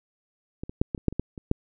clicks, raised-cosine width 3 ms, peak -20 / -23 / -7 / -14 / -28 / -7 / -23 / -12 / -25 / -8 dBFS, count 10, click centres 0.635 / 0.695 / 0.815 / 0.948 / 0.978 / 1.083 / 1.126 / 1.196 / 1.378 / 1.514 s, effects none

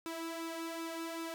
sawtooth tone with flanger, 329.6 Hz, E4, in tune, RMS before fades -41 dBFS, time 0.06-1.34 s, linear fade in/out 0 ms, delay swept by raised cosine 0.78 to 2.28 ms, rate 2.6 Hz, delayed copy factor +0.6, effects none

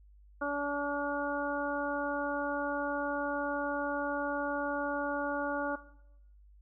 harmonic tone, 286.9 Hz, D4, 40 cents flat, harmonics 1 / 2 / 3 / 4 / 5, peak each -37 / -35 / -40 / -38 / -35 dBFS, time 0.41-5.76 s, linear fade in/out 10 ms, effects noise-tail reverb RT60 0.8 s tail -17 dB re dry + added 50 Hz sine -55 dBFS peak until 6.61 s

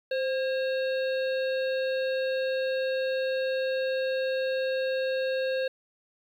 harmonic tone with a mistuned harmonic, 540 Hz, C#5, 45 cents flat, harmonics 1 / 3 / 5 / 7 / 8, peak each -26 / -36 / -40 / -43 / -44 dBFS, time 0.11-5.68 s, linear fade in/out 5 ms, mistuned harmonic 1, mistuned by -56 cents, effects 10-bit

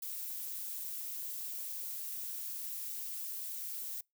violet noise with amplitude modulation, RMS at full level -39 dBFS, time 0.02-4.01 s, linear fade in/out 5 ms, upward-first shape sine, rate 281 Hz, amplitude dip 45%, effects noise-tail reverb RT60 0.2 s tail -26 dB re dry

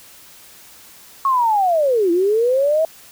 sine linear two-way sweep, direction down then up, 1108.7 to 332.5 to 653 Hz, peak -13 dBFS, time 1.25-2.85 s, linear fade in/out 2 ms, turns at 2.11 s, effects white hiss -44 dBFS RMS until 3.11 s

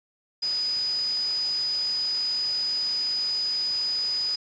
sine tone in noise, 4975 Hz, D#8, 1 cent flat, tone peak -24 dBFS, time 0.42-4.36 s, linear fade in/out 10 ms, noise white, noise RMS -39 dBFS, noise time 0.42-4.36 s, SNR +12 dB, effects resampled to 16000 Hz

